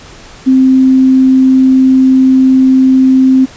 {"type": "tone", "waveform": "sine", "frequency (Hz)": 261.6, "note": "C4", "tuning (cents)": 0, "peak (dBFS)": -3, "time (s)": [0.46, 3.46], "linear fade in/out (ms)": 20, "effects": ["pink hiss -34 dBFS RMS until 3.56 s", "resampled to 16000 Hz"]}